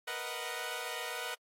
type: chord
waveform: 10% pulse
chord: B major seventh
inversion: third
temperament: equal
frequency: 466.2 / 493.9 / 622.3 / 740 Hz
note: A#4 / B4 / D#5 / F#5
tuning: 0 / 0 / 0 / 0 cents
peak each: -35 / -34 / -35 / -34 dBFS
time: 0.07-1.35 s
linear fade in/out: 10 ms
effects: AAC 48 kbps